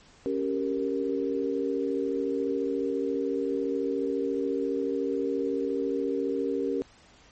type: chord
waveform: sine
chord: G diminished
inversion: second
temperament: equal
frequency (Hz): 277.2 / 392 / 466.2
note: Db4 / G4 / Bb4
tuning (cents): 0 / 0 / 0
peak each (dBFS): -30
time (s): 0.26-6.82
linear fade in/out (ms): 0
effects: pink hiss -56 dBFS RMS until 7.31 s + MP3 32 kbps